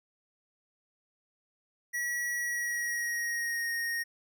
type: tone with pitch glide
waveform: square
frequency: 1927 to 1861.4 Hz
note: B6 to A#6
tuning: -43 to -3 cents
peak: -31 dBFS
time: 1.93-4.04 s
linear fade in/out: 20 ms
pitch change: -60 cents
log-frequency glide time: 2.36-3.71 s
effects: none